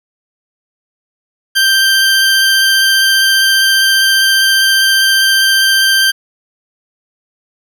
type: tone with vibrato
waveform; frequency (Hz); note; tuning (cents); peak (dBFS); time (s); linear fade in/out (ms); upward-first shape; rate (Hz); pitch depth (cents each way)
20% pulse; 1570; G6; +2; -3; 1.55-6.12; 20; sine; 15; 9
effects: none